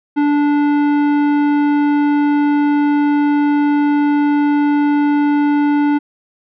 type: tone with tanh clipping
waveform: sine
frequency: 291.6 Hz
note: D4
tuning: 12 cents flat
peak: -13 dBFS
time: 0.16-5.99 s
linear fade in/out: 20 ms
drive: 14 dB
effects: none